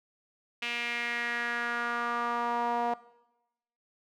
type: tone with band-pass filter sweep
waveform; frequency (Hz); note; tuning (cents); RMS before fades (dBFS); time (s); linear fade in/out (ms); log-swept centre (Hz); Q
sawtooth; 237.8; A#3; +35; -31; 0.62-2.94; 5; 2600 to 820; 3.7
effects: noise-tail reverb RT60 0.9 s tail -19 dB re dry